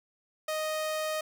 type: tone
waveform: sawtooth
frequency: 622.3 Hz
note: D#5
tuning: in tune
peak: -26 dBFS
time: 0.48-1.21 s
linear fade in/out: 5 ms
effects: none